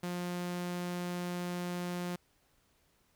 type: tone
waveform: sawtooth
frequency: 177 Hz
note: F3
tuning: 23 cents sharp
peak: -31 dBFS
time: 0.03-2.16 s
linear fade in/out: 5 ms
effects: pink hiss -71 dBFS RMS until 3.15 s